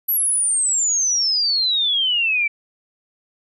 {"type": "exponential sweep", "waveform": "sine", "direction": "down", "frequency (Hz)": [12000, 2300], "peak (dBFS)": -16, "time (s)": [0.08, 2.48], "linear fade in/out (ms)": 10, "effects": []}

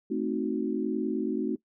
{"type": "chord", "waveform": "sine", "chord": "A diminished seventh", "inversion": "none", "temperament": "equal", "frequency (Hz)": [220, 261.6, 311.1, 370], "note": ["A3", "C4", "Eb4", "Gb4"], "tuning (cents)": [0, 0, 0, 0], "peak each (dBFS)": -32, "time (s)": [0.1, 1.56], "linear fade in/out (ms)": 10, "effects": ["noise-tail reverb RT60 0.1 s tail -20 dB re dry"]}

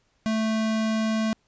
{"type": "tone", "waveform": "square", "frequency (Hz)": 220, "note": "A3", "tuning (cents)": 0, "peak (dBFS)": -23, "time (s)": [0.26, 1.33], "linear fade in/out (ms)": 0, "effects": ["pink hiss -68 dBFS RMS until 1.47 s", "resampled to 16000 Hz"]}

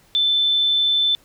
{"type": "tone", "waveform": "sine", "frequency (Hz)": 3528, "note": "A7", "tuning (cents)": 4, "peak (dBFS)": -15, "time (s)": [0.15, 1.15], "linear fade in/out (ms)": 0, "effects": ["pink hiss -55 dBFS RMS until 1.24 s"]}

